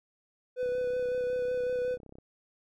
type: tone with vibrato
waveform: triangle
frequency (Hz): 498.1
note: B4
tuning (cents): +15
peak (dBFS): -26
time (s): 0.56-1.98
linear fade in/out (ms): 50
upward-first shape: sine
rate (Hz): 5.4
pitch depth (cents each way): 15
type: click train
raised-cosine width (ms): 2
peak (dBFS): -36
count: 52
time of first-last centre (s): 0.63-2.185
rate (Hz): 32.8
effects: none